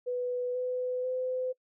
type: tone with pitch steps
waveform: sine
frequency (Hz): 494.7 / 502.2 / 509.8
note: B4 / B4 / C5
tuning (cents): +3 / +29 / -45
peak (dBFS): -29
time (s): 0.06-1.53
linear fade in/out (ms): 20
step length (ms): 490
effects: noise-tail reverb RT60 0.1 s tail -23 dB re dry